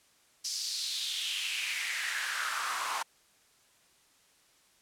pink noise with high-pass filter sweep, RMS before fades -34 dBFS, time 0.44-3.03 s, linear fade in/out 10 ms, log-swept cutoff 5400 to 960 Hz, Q 4, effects white hiss -65 dBFS RMS until 4.81 s + low-pass 10000 Hz 12 dB/octave

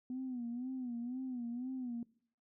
sine tone with vibrato, 248 Hz, B3, 7 cents sharp, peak -37 dBFS, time 0.1-2.03 s, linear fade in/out 2 ms, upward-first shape sine, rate 2 Hz, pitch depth 96 cents each way, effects noise-tail reverb RT60 0.6 s tail -22 dB re dry + tanh soft clip ceiling -33 dBFS

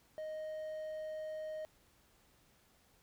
triangle tone, 622.3 Hz, D#5, in tune, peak -38 dBFS, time 0.18-1.65 s, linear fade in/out 0 ms, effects pink hiss -69 dBFS RMS until 3.02 s

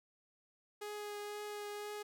sawtooth tone with vibrato, 415.3 Hz, G#4, in tune, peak -38 dBFS, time 0.81-2.03 s, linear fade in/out 10 ms, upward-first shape triangle, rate 2 Hz, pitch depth 13 cents each way, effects none

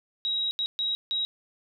sine tone bursts at uneven times, 3830 Hz, A#7, 46 cents sharp, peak -25 dBFS, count 4, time 0.25-0.51 / 0.59-0.66 / 0.79-0.95 / 1.11-1.25 s, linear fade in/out 0 ms, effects none

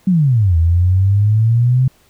sine exponential two-way sweep, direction down then up, 196 to 81 to 131.8 Hz, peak -9 dBFS, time 0.07-1.88 s, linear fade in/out 5 ms, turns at 0.57 s, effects pink hiss -53 dBFS RMS until 2.09 s

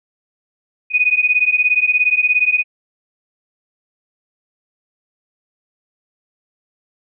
sine beating tone pair, 2475 / 2492 Hz, D#7 / D#7, -10 / +2 cents, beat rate 17 Hz, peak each -15 dBFS, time 0.9-2.64 s, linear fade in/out 50 ms, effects none

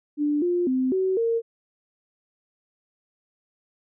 sine tone with pitch steps, 294.6 / 352.4 / 258.5 / 377.2 / 459.9 Hz, D4 / F4 / C4 / F#4 / A#4, +6 / +16 / -21 / +33 / -23 cents, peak -20 dBFS, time 0.17-1.42 s, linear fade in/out 50 ms, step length 250 ms, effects none

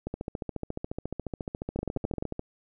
two click trains, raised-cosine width 2 ms, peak -16 / -19 dBFS, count 6 / 34, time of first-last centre 1.79-2.225 / 0.07-2.394 s, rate 11.5 / 14.2 Hz, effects none

